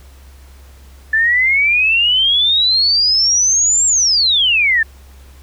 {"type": "exponential two-way sweep", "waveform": "sine", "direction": "up then down", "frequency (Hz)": [1744, 7560, 1744], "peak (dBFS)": -10, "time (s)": [1.13, 4.83], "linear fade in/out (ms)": 5, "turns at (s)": 3.86, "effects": ["added 67 Hz sine -38 dBFS peak until 5.42 s", "pink hiss -48 dBFS RMS until 5.42 s"]}